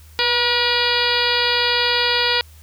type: harmonic tone with a mistuned harmonic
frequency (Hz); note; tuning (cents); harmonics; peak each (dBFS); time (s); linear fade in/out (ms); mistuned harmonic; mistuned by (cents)
480.4; B4; -48; 1 / 2 / 3 / 4 / 5 / 6 / 7 / 8 / 9 / 10; -25 / -25 / -25 / -25 / -25 / -25 / -25 / -25 / -25 / -25; 0.19-2.41; 0; 1; +27
effects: added 78 Hz sine -42 dBFS peak until 2.62 s + white hiss -51 dBFS RMS until 2.62 s